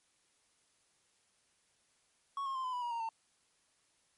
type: tone with pitch steps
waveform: triangle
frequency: 1108.7 / 1076.5 / 1045.3 / 1014.9 / 985.5 / 956.9 / 929.1 / 902.1 Hz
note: C#6 / C6 / C6 / B5 / B5 / A#5 / A#5 / A5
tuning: 0 / +49 / -2 / +47 / -4 / +45 / -6 / +43 cents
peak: -33 dBFS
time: 2.37-3.09 s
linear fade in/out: 2 ms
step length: 90 ms
effects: white hiss -73 dBFS RMS until 4.17 s + MP3 48 kbps